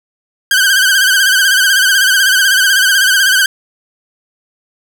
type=tone with vibrato; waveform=sawtooth; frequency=1554 Hz; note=G6; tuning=16 cents flat; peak=-4 dBFS; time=0.51-3.46 s; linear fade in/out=2 ms; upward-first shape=sine; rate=16 Hz; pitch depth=78 cents each way; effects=none